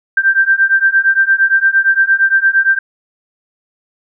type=beating tone pair; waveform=sine; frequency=1568 / 1576.7 Hz; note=G6 / G6; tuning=0 / +10 cents; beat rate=8.7 Hz; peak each=-12 / -11 dBFS; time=0.17-2.79 s; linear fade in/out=5 ms; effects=none